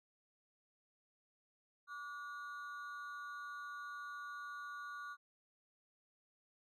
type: ring-modulated tone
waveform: triangle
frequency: 1302 Hz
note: E6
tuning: 22 cents flat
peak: -40 dBFS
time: 1.87-5.17 s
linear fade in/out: 50 ms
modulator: 143 Hz
effects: none